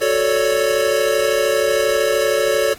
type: chord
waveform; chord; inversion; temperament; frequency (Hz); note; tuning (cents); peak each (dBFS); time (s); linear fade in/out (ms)
square; D major seventh; first; equal; 370 / 440 / 554.4 / 587.3; F#4 / A4 / C#5 / D5; 0 / 0 / 0 / 0; -25 / -20 / -19 / -23; 0.01-2.74; 10
effects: pink hiss -41 dBFS RMS until 2.78 s + AAC 48 kbps